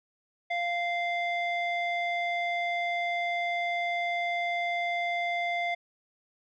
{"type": "tone with low-pass filter", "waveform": "square", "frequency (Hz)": 695, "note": "F5", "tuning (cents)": -9, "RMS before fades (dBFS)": -30, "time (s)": [0.5, 5.75], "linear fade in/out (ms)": 10, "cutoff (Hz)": 2600, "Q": 8.2, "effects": []}